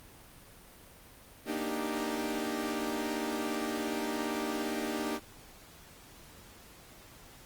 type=chord; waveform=sawtooth; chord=Eb major seventh; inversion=second; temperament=equal; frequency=233.1 / 293.7 / 311.1 / 392 Hz; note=Bb3 / D4 / Eb4 / G4; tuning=0 / 0 / 0 / 0 cents; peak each=-34 dBFS; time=1.45-5.2 s; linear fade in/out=50 ms; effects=pink hiss -54 dBFS RMS until 7.45 s + Opus 32 kbps